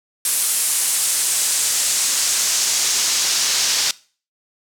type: noise with band-pass filter sweep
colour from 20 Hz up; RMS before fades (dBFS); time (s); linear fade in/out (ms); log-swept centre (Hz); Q
pink; -19; 0.25-3.91; 2; 9900 to 5300; 1.5
effects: noise-tail reverb RT60 0.4 s tail -21 dB re dry